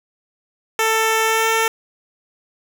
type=tone with pitch glide; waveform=10% pulse; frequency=444.1 to 448.5 Hz; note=A4 to A4; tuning=+16 to +33 cents; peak=-7 dBFS; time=0.79-1.68 s; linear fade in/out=2 ms; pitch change=+17 cents; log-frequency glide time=1.25-1.5 s; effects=none